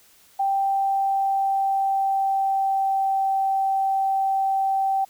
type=tone with pitch glide; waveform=sine; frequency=784 to 776.3 Hz; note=G5 to G5; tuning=0 to -17 cents; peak=-19 dBFS; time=0.39-5.05 s; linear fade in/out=10 ms; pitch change=-17 cents; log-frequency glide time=0.57-3.32 s; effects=white hiss -55 dBFS RMS until 5.09 s